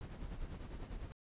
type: noise with tremolo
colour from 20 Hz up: brown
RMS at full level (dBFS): -43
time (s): 0.01-1.12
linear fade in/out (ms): 0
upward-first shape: sine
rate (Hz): 10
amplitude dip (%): 55
effects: resampled to 8000 Hz